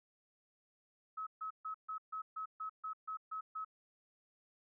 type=tone bursts; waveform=sine; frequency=1285 Hz; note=E6; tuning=45 cents flat; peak=-39 dBFS; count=11; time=1.17-3.648 s; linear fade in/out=10 ms; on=98 ms; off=140 ms; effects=none